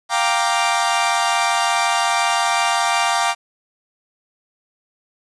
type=chord; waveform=sawtooth; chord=G minor seventh; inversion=third; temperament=equal; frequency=698.5 / 784 / 932.3 / 1174.7 Hz; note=F5 / G5 / Bb5 / D6; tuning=0 / 0 / 0 / 0 cents; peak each=-18 dBFS; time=0.09-3.35 s; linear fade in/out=50 ms; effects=resampled to 22050 Hz + 8-bit